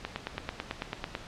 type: click train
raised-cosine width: 0.3 ms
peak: -16 dBFS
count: 11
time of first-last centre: 0.05-1.151 s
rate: 9.08 Hz
effects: pink hiss -46 dBFS RMS until 1.27 s + low-pass 5000 Hz 12 dB/octave